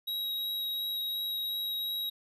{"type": "tone with vibrato", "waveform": "square", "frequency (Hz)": 3830, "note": "A#7", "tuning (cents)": 46, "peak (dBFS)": -32, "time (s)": [0.07, 2.1], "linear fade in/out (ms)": 10, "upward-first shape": "triangle", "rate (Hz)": 2.8, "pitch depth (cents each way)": 8, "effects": []}